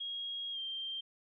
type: tone with pitch glide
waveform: sine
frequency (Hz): 3279 to 3165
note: G#7 to G7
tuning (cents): -23 to +16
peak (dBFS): -37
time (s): 0-1.01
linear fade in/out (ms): 10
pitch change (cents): -61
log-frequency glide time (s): 0.52-0.59
effects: none